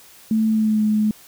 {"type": "tone with pitch glide", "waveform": "sine", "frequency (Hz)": [220, 213.5], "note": ["A3", "G#3"], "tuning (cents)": [0, 48], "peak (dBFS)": -15, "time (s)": [0.31, 1.11], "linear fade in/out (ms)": 2, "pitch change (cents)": -52, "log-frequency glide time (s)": [0.48, 0.84], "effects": ["white hiss -47 dBFS RMS until 1.27 s"]}